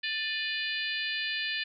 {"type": "harmonic tone with a mistuned harmonic", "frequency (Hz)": 589, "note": "D5", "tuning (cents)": 5, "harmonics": [3, 4, 5, 6, 7, 8], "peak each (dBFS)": [-34, -36, -37, -38, -39, -43], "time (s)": [0.03, 1.64], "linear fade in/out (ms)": 10, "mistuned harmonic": 4, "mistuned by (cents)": 76, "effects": []}